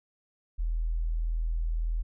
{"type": "tone", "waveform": "sine", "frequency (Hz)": 40.85, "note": "E1", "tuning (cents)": -15, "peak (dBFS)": -26, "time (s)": [0.58, 2.03], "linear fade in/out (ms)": 20, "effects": []}